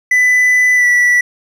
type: tone with pitch glide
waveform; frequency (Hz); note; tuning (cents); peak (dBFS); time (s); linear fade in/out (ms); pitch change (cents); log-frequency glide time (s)
triangle; 1996 to 1957.2; B6 to B6; +18 to -16; -6; 0.11-1.21; 5; -34; 0.75-0.86
effects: none